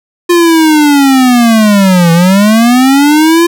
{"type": "linear two-way sweep", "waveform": "square", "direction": "down then up", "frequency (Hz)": [352.4, 164.81, 345.1], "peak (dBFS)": -4, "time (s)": [0.29, 3.47], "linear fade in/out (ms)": 10, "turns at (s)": 2.12, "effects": []}